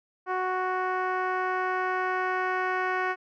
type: tone with low-pass filter sweep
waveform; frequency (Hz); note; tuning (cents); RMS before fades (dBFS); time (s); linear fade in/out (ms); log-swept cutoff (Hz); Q
10% pulse; 370; F#4; 0; -28; 0.26-3.16; 50; 1200 to 1800; 1.3
effects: none